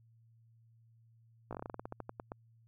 slowing click train, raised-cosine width 1 ms, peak -27 dBFS, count 16, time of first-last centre 1.51-2.319 s, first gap 17 ms, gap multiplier 1.15, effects added 114 Hz sine -62 dBFS peak until 2.67 s

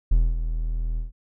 triangle tone with ADSR envelope, 40.48 Hz, E1, 31 cents flat, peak -11 dBFS, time 0.11-1.12 s, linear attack 9 ms, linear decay 230 ms, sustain -10 dB, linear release 140 ms, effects none

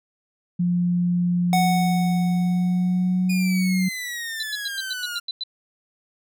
sine tone with pitch glide, 176.2 to 184.75 Hz, F3 to F#3, +16 to -2 cents, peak -18 dBFS, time 0.59-3.89 s, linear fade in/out 10 ms, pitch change +82 cents, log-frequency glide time 2.24-3.42 s
square tone with exponential decay, 740 Hz, F#5, in tune, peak -18 dBFS, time 1.53-3.56 s, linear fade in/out 1 ms, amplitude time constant 440 ms
sawtooth exponential sweep, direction down, 2467 to 1396.9 Hz, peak -25 dBFS, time 3.29-5.2 s, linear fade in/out 10 ms
sine tone bursts, 4004 Hz, B7, 23 cents sharp, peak -25 dBFS, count 9, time 4.4-5.436 s, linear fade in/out 2 ms, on 28 ms, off 98 ms
effects none

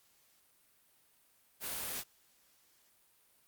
white noise, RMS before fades -39 dBFS, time 1.6-2.04 s, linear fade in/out 50 ms, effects white hiss -69 dBFS RMS until 3.47 s + Opus 48 kbps

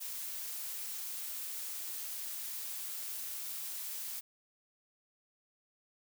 blue noise, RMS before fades -41 dBFS, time 0-4.21 s, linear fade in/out 20 ms, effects none

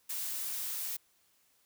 blue noise, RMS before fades -37 dBFS, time 0.09-0.97 s, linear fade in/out 10 ms, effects white hiss -70 dBFS RMS until 1.65 s

